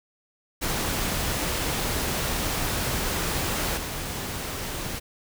pink noise with level steps, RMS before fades -27 / -32 dBFS, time 0.61-5 s, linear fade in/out 20 ms, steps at 3.77 s, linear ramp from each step 5 ms, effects none

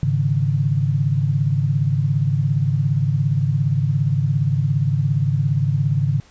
sine chord, Ab suspended fourth, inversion none, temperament just, 103.83 / 138.43 / 155.74 Hz, Ab2 / Db3 / Eb3, 0 / -2 / +2 cents, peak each -22 / -18 / -22 dBFS, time 0.03-6.2 s, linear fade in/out 0 ms, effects pink hiss -51 dBFS RMS until 6.3 s + resampled to 16000 Hz

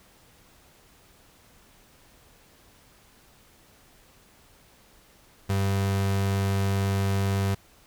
35% pulse tone, 98 Hz, G2, in tune, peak -21 dBFS, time 5.49-7.55 s, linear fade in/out 10 ms, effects pink hiss -57 dBFS RMS until 7.86 s

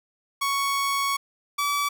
sawtooth tone pair in turn, 1112 / 1148.6 Hz, C#6 / D6, +5 / -39 cents, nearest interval minor second, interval 56 cents, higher second, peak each -19 dBFS, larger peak neither, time 0.41-1.17 / 1.58-1.89 s, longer first, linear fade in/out 10 ms, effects none

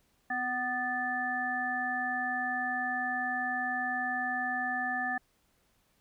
harmonic tone with a mistuned harmonic, 250 Hz, B3, 21 cents sharp, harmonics 1 / 3 / 5 / 7, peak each -40 / -34 / -43 / -32 dBFS, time 0.3-5.18 s, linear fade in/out 5 ms, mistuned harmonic 5, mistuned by -34 cents, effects pink hiss -71 dBFS RMS until 6 s

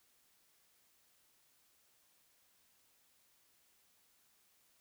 silence, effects white hiss -72 dBFS RMS until 4.8 s

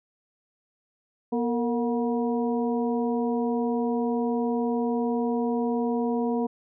harmonic tone with a mistuned harmonic, 240.4 Hz, B3, 46 cents flat, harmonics 1 / 2 / 3 / 4, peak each -25 / -28 / -34 / -36 dBFS, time 1.32-6.47 s, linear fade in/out 10 ms, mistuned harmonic 2, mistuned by -70 cents, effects none

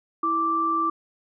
sine tone pair together, 328 / 1171.8 Hz, E4 / D6, -9 / -4 cents, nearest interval octave + minor seventh, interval 2205 cents, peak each -29 / -21 dBFS, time 0.23-0.9 s, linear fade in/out 5 ms, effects none

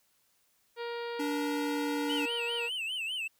harmonic tone, 471.4 Hz, A#4, 19 cents sharp, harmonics 1 / 2 / 3 / 4 / 5 / 6 / 7 / 8 / 9 / 10, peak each -36 / -42 / -46 / -48 / -50 / -52 / -53 / -54 / -55 / -56 dBFS, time 0.76-2.7 s, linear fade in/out 50 ms
square tone, 290.9 Hz, D4, 16 cents flat, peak -32 dBFS, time 1.19-2.26 s, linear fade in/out 10 ms
triangle tone with vibrato, 2827 Hz, F7, 20 cents sharp, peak -31 dBFS, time 2.09-3.28 s, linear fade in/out 10 ms, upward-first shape sine, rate 5 Hz, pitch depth 160 cents each way
effects white hiss -71 dBFS RMS until 3.39 s

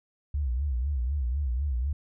sine tone with vibrato, 66.3 Hz, C2, 23 cents sharp, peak -25 dBFS, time 0.34-1.93 s, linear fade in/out 5 ms, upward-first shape sine, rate 4 Hz, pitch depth 190 cents each way, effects none

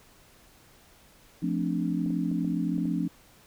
sine chord, D minor seventh, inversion first, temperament equal, 174.61 / 220 / 261.6 / 293.7 Hz, F3 / A3 / C4 / D4, 0 / 0 / 0 / 0 cents, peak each -29 / -33 / -32 / -31 dBFS, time 1.42-3.08 s, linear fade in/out 10 ms
clicks, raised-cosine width 2 ms, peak -31 dBFS, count 6, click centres 2.061 / 2.105 / 2.314 / 2.447 / 2.781 / 2.855 s
effects pink hiss -57 dBFS RMS until 3.46 s

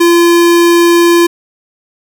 square tone, 342.7 Hz, F4, 33 cents flat, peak -5 dBFS, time 0-1.27 s, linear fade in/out 10 ms, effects 7-bit

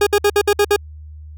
40% pulse tone bursts, 410.1 Hz, G#4, 22 cents flat, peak -10 dBFS, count 7, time 0.01-0.763 s, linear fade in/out 5 ms, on 57 ms, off 59 ms, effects added 76 Hz sine -33 dBFS peak until 1.37 s

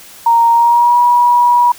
sine tone with pitch glide, 930 to 966.7 Hz, A#5 to B5, -4 to -37 cents, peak -6 dBFS, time 0.26-1.72 s, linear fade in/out 5 ms, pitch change +67 cents, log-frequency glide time 0.51-0.98 s, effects white hiss -37 dBFS RMS until 1.78 s

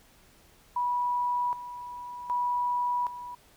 sine tone with tremolo, 977 Hz, B5, 19 cents flat, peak -25 dBFS, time 0.76-3.35 s, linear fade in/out 5 ms, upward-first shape square, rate 0.65 Hz, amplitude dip 75%, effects pink hiss -59 dBFS RMS until 3.56 s

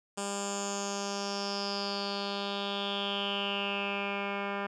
10% pulse tone with low-pass filter sweep, 200 Hz, G3, 35 cents sharp, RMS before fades -34 dBFS, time 0.17-4.67 s, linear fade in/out 10 ms, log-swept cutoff 8100 to 2000 Hz, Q 6.7, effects none

